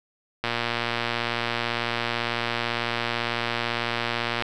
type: click train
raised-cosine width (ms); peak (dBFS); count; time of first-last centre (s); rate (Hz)
0.3; -9; 471; 0.44-4.423; 118
effects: none